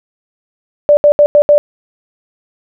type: tone bursts at uneven times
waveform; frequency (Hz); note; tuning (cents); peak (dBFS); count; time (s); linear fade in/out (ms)
sine; 587; D5; -1; -3; 5; 0.89-0.97 / 1.04-1.12 / 1.19-1.26 / 1.35-1.42 / 1.49-1.58; 0
effects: none